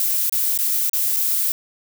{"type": "noise with dropouts", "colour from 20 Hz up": "violet", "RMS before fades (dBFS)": -20, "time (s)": [0, 1.52], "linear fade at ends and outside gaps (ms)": 1, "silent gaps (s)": [[0.296, 0.324], [0.576, 0.588], [0.896, 0.932], [1.164, 1.168]], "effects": []}